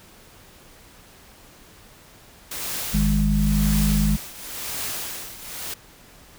white noise with tremolo, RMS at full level -28 dBFS, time 2.51-5.74 s, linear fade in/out 5 ms, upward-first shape triangle, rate 0.96 Hz, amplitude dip 80%
harmonic tone, 51.5 Hz, G#1, 14 cents flat, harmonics 1 / 3 / 4, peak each -20 / -23 / -21 dBFS, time 2.93-4.17 s, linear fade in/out 20 ms
effects pink hiss -49 dBFS RMS until 6.38 s

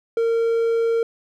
triangle tone, 459.3 Hz, A#4, 26 cents flat, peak -15 dBFS, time 0.17-1.03 s, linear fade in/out 2 ms, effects none

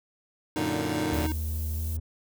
square tone with tremolo, 311.1 Hz, D#4, in tune, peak -29 dBFS, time 0.56-1.32 s, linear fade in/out 0 ms, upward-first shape sine, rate 2.6 Hz, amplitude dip 30%
10% pulse chord, Gb augmented, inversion none, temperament equal, 92.5 / 116.54 / 146.83 Hz, Gb2 / Bb2 / D3, 0 / 0 / 0 cents, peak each -25 dBFS, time 0.56-1.27 s, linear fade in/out 10 ms
triangle tone with pitch glide, 78 to 80.1 Hz, D#2 to E2, +5 to -49 cents, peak -26 dBFS, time 1.12-2 s, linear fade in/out 10 ms, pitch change +46 cents, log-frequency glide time 1.76-1.86 s
violet noise, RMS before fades -41 dBFS, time 1.13-1.97 s, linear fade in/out 5 ms
effects none

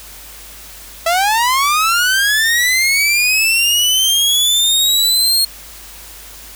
sawtooth linear sweep, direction up, 651 to 4285 Hz, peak -8 dBFS, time 1.06-5.45 s, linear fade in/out 5 ms, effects added 51 Hz sine -41 dBFS peak until 6.55 s + white hiss -36 dBFS RMS until 6.55 s

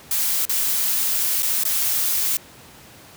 blue noise with dropouts, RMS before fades -21 dBFS, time 0.11-2.37 s, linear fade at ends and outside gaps 2 ms, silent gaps 0.453-0.494 / 1.423-1.429 / 1.637-1.651 s, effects pink hiss -45 dBFS RMS until 3.16 s + high-pass 80 Hz 12 dB/octave

